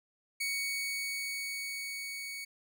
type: tone with level ramp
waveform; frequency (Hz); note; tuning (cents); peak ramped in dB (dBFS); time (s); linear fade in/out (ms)
sawtooth; 2233; C#7; +12; -28 to -36; 0.4-2.45; 10
effects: none

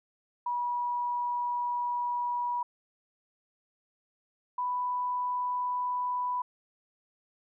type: tone pair in turn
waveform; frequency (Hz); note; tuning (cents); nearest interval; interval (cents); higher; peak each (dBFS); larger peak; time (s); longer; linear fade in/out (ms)
sine; 970 / 990.4; B5 / B5; -31 / +5; unison; 36; second; -28; neither; 0.46-2.63 / 4.58-6.42; first; 5
effects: none

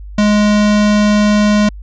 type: tone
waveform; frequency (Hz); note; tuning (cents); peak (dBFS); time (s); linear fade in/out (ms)
square; 208.9; G#3; +10; -9; 0.18-1.69; 5
effects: added 50 Hz sine -27 dBFS peak until 1.82 s + resampled to 16000 Hz

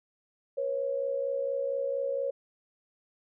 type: tone pair together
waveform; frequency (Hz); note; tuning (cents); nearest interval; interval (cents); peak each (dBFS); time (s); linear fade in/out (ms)
sine; 483.6 / 547.9; B4 / C#5; -36 / -20; major second; 216; -34 / -29; 0.57-2.31; 10
effects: none

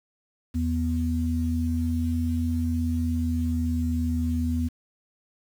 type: tone pair together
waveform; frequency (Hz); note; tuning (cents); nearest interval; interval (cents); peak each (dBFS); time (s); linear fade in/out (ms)
sine; 81.8 / 245.1; E2 / B3; -13 / -13; octave + perfect fifth; 1900; -25 / -26; 0.54-4.69; 20
effects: 8-bit

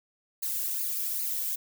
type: noise with flanger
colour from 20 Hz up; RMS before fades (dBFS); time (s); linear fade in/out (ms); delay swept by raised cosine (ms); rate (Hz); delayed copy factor
violet; -31; 0.42-1.56; 10; 0.43 to 1.83; 2.5; +0.85
effects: none

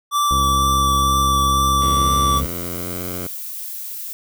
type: tone with vibrato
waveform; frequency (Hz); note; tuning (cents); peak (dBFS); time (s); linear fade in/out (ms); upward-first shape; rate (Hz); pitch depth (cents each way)
square; 1162; D6; -19; -16; 0.11-2.42; 50; triangle; 2.1; 13
type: harmonic tone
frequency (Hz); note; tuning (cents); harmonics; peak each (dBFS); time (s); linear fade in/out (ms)
67.4; C#2; -48; 1 / 2 / 3 / 4 / 5 / 7 / 8; -21 / -27 / -31 / -33 / -35 / -38 / -39; 0.31-2.46; 0
type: tone with pitch glide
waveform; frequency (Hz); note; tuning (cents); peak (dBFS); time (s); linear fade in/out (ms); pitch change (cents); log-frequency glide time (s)
10% pulse; 82.41 to 89.87; E2 to F#2; 0 to -50; -19; 1.81-3.27; 5; +150; 1.98-3.12
type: noise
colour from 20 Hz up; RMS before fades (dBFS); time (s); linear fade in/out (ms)
violet; -30; 2.37-4.13; 0
effects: none

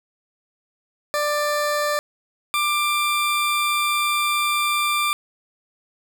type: tone pair in turn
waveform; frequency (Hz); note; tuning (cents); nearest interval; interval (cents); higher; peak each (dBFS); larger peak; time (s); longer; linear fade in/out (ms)
20% pulse; 591 / 1185.1; D5 / D6; +11 / +15; octave; 1204; second; -15 / -14; second; 1.14-1.99 / 2.54-5.13; second; 0
effects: none

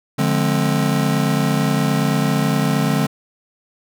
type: chord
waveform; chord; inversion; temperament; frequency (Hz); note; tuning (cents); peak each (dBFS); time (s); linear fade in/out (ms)
square; D half-diminished seventh; none; just; 146.83 / 176.2 / 211.4 / 264.3; D3 / F3 / Ab3 / C4; 0 / +16 / +31 / +18; -20 / -24 / -22 / -23; 0.18-3.07; 10
effects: none

